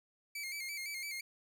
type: tone with vibrato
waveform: sawtooth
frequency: 2217 Hz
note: C#7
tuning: in tune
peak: -36 dBFS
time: 0.35-1.21 s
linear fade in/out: 5 ms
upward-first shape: square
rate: 5.9 Hz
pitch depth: 66 cents each way
effects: none